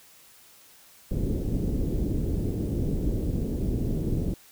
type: low-pass noise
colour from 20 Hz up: pink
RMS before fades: -27 dBFS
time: 1.11-4.34 s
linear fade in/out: 2 ms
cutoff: 400 Hz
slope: 24 dB/octave
effects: white hiss -54 dBFS RMS until 4.51 s